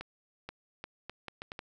accelerating click train, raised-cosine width 0.3 ms, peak -24 dBFS, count 8, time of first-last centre 0.01-1.591 s, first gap 480 ms, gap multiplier 0.73, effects none

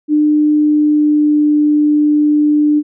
sine tone with pitch glide, 300.6 to 298.2 Hz, D4 to D4, +40 to +27 cents, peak -8 dBFS, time 0.08-2.83 s, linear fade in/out 50 ms, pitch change -13 cents, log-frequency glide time 0.48-1.49 s, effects none

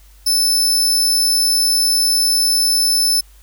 sawtooth tone, 5270 Hz, E8, 1 cent flat, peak -10 dBFS, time 0.26-3.21 s, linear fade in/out 10 ms, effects added 50 Hz sine -43 dBFS peak until 3.42 s + white hiss -52 dBFS RMS until 3.42 s

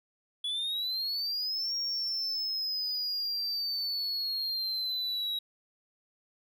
triangle exponential two-way sweep, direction up then down, 3388 to 5588 to 3843 Hz, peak -29 dBFS, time 0.44-5.39 s, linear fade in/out 5 ms, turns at 1.75 s, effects none

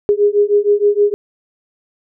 sine beating tone pair, 408.2 / 414.6 Hz, G#4 / G#4, -30 / -3 cents, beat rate 6.4 Hz, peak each -13 dBFS, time 0.09-1.14 s, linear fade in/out 0 ms, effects none

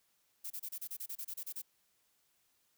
violet noise bursts, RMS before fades -42 dBFS, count 13, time 0.44-1.62 s, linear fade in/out 10 ms, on 64 ms, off 29 ms, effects white hiss -75 dBFS RMS until 2.77 s

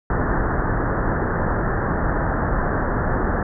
pink low-pass noise, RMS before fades -21 dBFS, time 0.1-3.43 s, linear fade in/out 2 ms, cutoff 1800 Hz, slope 96 dB/octave, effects none

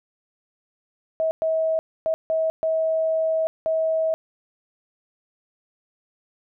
sine tone bursts at uneven times, 642 Hz, E5, 46 cents flat, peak -19 dBFS, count 6, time 1.2-1.31 / 1.42-1.79 / 2.06-2.14 / 2.3-2.5 / 2.63-3.47 / 3.66-4.14 s, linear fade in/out 0 ms, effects none

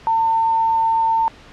sine tone, 902 Hz, A5, 43 cents sharp, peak -14 dBFS, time 0.07-1.28 s, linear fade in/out 0 ms, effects pink hiss -43 dBFS RMS until 1.52 s + low-pass 4000 Hz 12 dB/octave

